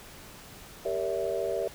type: chord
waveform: sine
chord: E half-diminished seventh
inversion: first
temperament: equal with one note detuned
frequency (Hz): 392 / 466.2 / 572.9 / 659.3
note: G4 / Bb4 / D5 / E5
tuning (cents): 0 / 0 / -43 / 0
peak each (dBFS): -33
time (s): 0.85-1.68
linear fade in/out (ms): 5
effects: pink hiss -48 dBFS RMS until 1.74 s